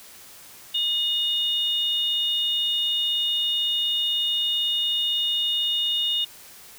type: tone pair together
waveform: sine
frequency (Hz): 2891 / 3638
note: F#7 / A#7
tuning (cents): -41 / -43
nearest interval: major third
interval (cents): 398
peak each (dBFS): -24 / -24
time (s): 0.74-6.25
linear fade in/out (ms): 10
effects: white hiss -46 dBFS RMS until 6.78 s